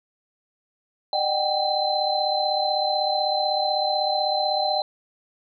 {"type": "tone cluster", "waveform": "sine", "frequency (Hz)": [607, 758, 794, 4067], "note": ["D#5", "F#5", "G5", "C8"], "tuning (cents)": [-43, 42, 22, -50], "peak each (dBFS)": -26, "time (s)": [1.13, 4.82], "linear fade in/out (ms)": 2, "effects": []}